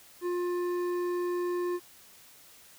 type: tone with hard clipping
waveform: sine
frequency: 353.8 Hz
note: F4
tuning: 23 cents sharp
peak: -30 dBFS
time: 0.21-1.8 s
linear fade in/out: 50 ms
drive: 9 dB
effects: white hiss -55 dBFS RMS until 2.78 s